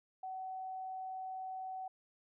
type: tone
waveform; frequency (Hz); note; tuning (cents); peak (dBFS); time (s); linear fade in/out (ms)
sine; 754; F#5; +32; -40; 0.23-1.88; 5
effects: none